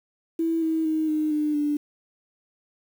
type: tone with pitch steps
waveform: sine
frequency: 328.5 / 321.4 / 314.4 / 307.6 / 300.9 / 294.4 Hz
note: E4 / E4 / D#4 / D#4 / D4 / D4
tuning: -6 / -44 / +18 / -20 / +42 / +4 cents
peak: -21 dBFS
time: 0.39-1.77 s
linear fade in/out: 5 ms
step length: 230 ms
effects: 8-bit